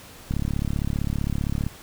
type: click train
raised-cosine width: 5 ms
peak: -13 dBFS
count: 49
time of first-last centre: 0.31-1.666 s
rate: 35.4 Hz
effects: pink hiss -45 dBFS RMS until 1.82 s